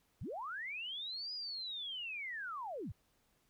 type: linear two-way sweep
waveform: sine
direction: up then down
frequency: 57 to 4993 to 57 Hz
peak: -40 dBFS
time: 0.21-2.92 s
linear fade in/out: 5 ms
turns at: 1.33 s
effects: pink hiss -75 dBFS RMS until 3.49 s